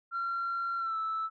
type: tone with pitch glide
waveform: sine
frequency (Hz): 1371 to 1314.4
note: F6 to E6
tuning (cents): -32 to -5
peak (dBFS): -29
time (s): 0.11-1.3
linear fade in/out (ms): 50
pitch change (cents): -73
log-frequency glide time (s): 0.77-0.97
effects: tanh soft clip ceiling -27 dBFS